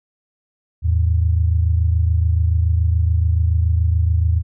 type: tone pair together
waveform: sine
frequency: 80.68 / 107.7 Hz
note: E2 / A2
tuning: -37 / -37 cents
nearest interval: perfect fourth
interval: 500 cents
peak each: -14 / -20 dBFS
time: 0.82-4.43 s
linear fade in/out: 50 ms
effects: none